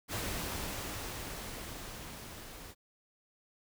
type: noise with level ramp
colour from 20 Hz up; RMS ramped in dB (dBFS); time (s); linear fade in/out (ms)
pink; -36 to -49; 0.08-2.75; 50
effects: none